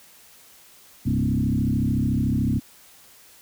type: tone with frequency modulation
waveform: sine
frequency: 173.6 Hz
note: F3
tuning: 10 cents flat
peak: -19 dBFS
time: 1.05-2.6 s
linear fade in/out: 20 ms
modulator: 33.7 Hz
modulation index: 3
effects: white hiss -51 dBFS RMS until 3.41 s